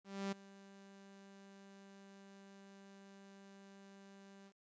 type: tone with ADSR envelope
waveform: sawtooth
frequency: 196.7 Hz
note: G3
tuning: 6 cents sharp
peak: -33 dBFS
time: 0.04-4.53 s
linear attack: 280 ms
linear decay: 11 ms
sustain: -20 dB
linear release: 67 ms
effects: resampled to 16000 Hz + 12-bit